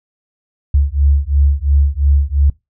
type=beating tone pair; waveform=sine; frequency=69.4 / 72.3 Hz; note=C#2 / D2; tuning=+3 / -27 cents; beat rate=2.9 Hz; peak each=-13 dBFS; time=0.74-2.5 s; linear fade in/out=5 ms; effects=noise-tail reverb RT60 0.2 s tail -22 dB re dry